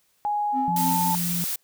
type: tone with pitch glide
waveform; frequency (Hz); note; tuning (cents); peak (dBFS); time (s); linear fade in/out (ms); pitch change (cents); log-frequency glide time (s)
sine; 830.6 to 885.1; G#5 to A5; 0 to +10; -22; 0.25-1.15; 0; +110; 0.64-0.9
type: tone with tremolo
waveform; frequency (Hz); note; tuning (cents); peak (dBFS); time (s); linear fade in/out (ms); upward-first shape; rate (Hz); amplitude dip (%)
triangle; 261.6; C4; 0; -23; 0.52-1.13; 50; triangle; 3.5; 95
type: tone with vibrato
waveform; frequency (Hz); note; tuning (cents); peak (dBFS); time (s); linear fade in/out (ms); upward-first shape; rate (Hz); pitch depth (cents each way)
sine; 174.61; F3; 0; -26; 0.68-1.44; 0; square; 19; 10
type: noise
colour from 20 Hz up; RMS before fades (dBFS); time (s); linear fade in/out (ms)
blue; -28; 0.76-1.56; 5
effects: white hiss -66 dBFS RMS until 1.63 s